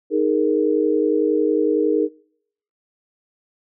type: chord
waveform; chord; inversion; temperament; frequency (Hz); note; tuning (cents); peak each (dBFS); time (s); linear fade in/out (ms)
sine; D# suspended fourth; none; equal; 311.1 / 415.3 / 466.2; D#4 / G#4 / A#4; 0 / 0 / 0; -20; 0.1-2.09; 50
effects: noise-tail reverb RT60 0.7 s tail -26 dB re dry